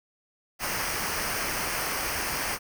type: noise with comb filter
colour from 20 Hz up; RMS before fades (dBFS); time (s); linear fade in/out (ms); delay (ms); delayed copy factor
pink; -30; 0.59-2.59; 50; 0.27; -0.65
effects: none